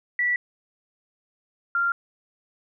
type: tone pair in turn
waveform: sine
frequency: 1955 / 1388.8 Hz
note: B6 / F6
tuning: -18 / -10 cents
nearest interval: tritone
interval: 592 cents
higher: first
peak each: -20 dBFS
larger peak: neither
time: 0.19-0.36 / 1.75-1.92 s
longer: neither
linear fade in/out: 2 ms
effects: none